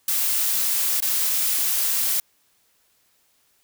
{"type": "noise with dropouts", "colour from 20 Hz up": "blue", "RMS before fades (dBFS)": -22, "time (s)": [0.08, 2.2], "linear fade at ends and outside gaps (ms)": 2, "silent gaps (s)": [1.003, 1.023], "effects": ["white hiss -64 dBFS RMS until 3.63 s"]}